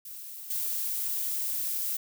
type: noise with level steps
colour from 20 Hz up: violet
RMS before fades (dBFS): -42 / -31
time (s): 0.05-1.97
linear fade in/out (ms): 5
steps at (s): 0.5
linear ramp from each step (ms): 5
effects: none